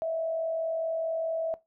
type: tone with frequency modulation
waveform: sine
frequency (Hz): 652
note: E5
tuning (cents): -19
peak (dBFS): -27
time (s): 0.02-1.54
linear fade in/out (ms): 0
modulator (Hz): 44.7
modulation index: 0.33
effects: noise-tail reverb RT60 0.2 s tail -18 dB re dry